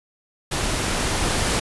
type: noise with level ramp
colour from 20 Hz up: pink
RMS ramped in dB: -24 to -21 dBFS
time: 0.51-1.6 s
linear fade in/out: 10 ms
effects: resampled to 24000 Hz